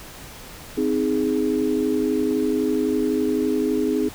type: chord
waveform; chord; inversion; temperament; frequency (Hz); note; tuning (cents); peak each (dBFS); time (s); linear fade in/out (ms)
sine; Ab major; first; just; 259.6 / 311.5 / 415.3; C4 / Eb4 / Ab4; -13 / +2 / 0; -23; 0.77-4.09; 10
effects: pink hiss -40 dBFS RMS until 4.14 s